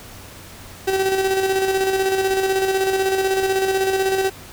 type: tone with tremolo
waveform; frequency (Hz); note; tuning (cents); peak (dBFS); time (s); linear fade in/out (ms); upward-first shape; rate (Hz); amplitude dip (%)
35% pulse; 383.9; G4; -36; -14; 0.87-4.3; 10; square; 16; 40
effects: added 93 Hz sine -45 dBFS peak until 4.52 s + pink hiss -40 dBFS RMS until 4.52 s